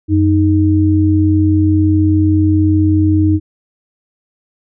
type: tone pair together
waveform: sine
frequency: 92.49 / 311.1 Hz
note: F#2 / D#4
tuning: 0 / 0 cents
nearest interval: octave + major sixth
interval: 2100 cents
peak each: -11 dBFS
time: 0.08-3.4 s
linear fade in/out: 50 ms
effects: none